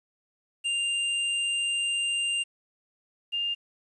square / sine tone pair in turn, 2794 / 2807 Hz, F7 / F7, 0 / +8 cents, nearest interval unison, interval 8 cents, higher second, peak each -26 dBFS, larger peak neither, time 0.64-2.44 / 3.32-3.55 s, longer first, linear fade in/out 20 ms, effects resampled to 24000 Hz + 10-bit

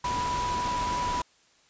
sine tone in noise, 983 Hz, B5, 8 cents flat, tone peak -27 dBFS, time 0.04-1.22 s, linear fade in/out 5 ms, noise pink, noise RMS -34 dBFS, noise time 0.04-1.22 s, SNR +4 dB, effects white hiss -62 dBFS RMS until 1.69 s + resampled to 16000 Hz

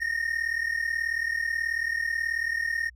triangle tone pair together, 1826.3 / 1864.7 Hz, A#6 / A#6, -36 / 0 cents, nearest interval unison, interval 36 cents, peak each -27 dBFS, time 0-2.9 s, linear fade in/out 20 ms, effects added 60 Hz sine -50 dBFS peak until 2.95 s

